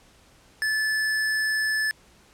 square tone, 1739 Hz, A6, 21 cents flat, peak -23 dBFS, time 0.62-1.91 s, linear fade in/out 0 ms, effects pink hiss -56 dBFS RMS until 2.33 s + low-pass 10000 Hz 12 dB/octave

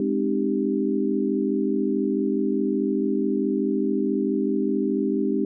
sine chord, Ab major seventh, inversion none, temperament equal with one note detuned, 207.7 / 261.6 / 306.3 / 392 Hz, Ab3 / C4 / Eb4 / G4, 0 / 0 / -27 / 0 cents, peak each -26 dBFS, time 0-5.45 s, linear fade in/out 2 ms, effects none

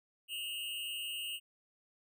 square tone with amplitude modulation, 2844 Hz, F7, 31 cents sharp, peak -35 dBFS, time 0.28-1.4 s, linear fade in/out 50 ms, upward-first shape sine, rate 221 Hz, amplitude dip 75%, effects none

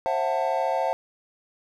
triangle chord, F# half-diminished seventh, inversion second, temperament just, 532.8 / 666 / 740 / 888 Hz, C5 / E5 / F#5 / A5, +31 / +18 / 0 / +16 cents, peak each -26 dBFS, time 0.06-0.93 s, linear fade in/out 0 ms, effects none

